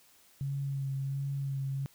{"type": "tone with vibrato", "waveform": "sine", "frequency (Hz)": 137.4, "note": "C#3", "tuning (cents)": -15, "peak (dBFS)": -31, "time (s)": [0.41, 1.86], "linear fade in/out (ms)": 0, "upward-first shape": "sine", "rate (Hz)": 1.4, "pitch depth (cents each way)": 22, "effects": ["white hiss -62 dBFS RMS until 1.94 s"]}